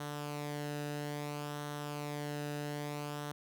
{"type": "tone with flanger", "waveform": "sawtooth", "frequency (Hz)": 146.83, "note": "D3", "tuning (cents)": 0, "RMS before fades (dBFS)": -40, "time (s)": [0, 3.32], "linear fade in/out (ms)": 5, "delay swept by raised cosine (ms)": [0.41, 0.91], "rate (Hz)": 0.6, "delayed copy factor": -0.5, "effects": []}